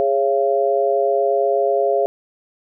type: tone cluster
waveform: sine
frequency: 413.2 / 552 / 683 Hz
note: G#4 / C#5 / F5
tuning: -9 / -7 / -39 cents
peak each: -19 dBFS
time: 0-2.06 s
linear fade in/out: 0 ms
effects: none